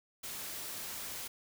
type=noise; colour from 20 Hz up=white; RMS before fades=-42 dBFS; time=0.23-1.28 s; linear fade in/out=10 ms; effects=none